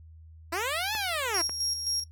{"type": "linear two-way sweep", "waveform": "10% pulse", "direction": "up then down", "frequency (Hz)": [317.5, 887, 317.5], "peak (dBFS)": -20, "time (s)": [0.52, 1.42], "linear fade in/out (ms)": 10, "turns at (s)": 0.94}
{"type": "clicks", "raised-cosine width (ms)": 0.5, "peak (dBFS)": -23, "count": 2, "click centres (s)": [0.951, 1.495]}
{"type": "tone with tremolo", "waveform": "35% pulse", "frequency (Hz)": 5588, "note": "F8", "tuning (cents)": 0, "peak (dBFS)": -24, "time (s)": [1.34, 2.04], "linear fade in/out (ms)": 5, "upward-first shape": "square", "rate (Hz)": 3.8, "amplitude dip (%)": 50}
{"effects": ["noise-tail reverb RT60 0.1 s tail -19 dB re dry", "added 80 Hz sine -47 dBFS peak until 2.11 s"]}